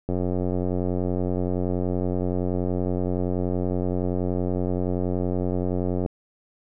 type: click train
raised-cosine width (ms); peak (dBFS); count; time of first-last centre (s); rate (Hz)
2; -13; 542; 0.09-6.061; 90.6
effects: none